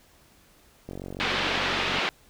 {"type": "click train", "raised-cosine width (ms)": 2, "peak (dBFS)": -23, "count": 52, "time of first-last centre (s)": [0.89, 1.984], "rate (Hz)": 46.6}
{"type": "band-pass noise", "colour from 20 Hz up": "white", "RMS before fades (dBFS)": -27, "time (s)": [1.2, 2.09], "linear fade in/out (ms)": 0, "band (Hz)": [180, 3500], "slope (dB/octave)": 24}
{"effects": ["pink hiss -58 dBFS RMS until 2.29 s"]}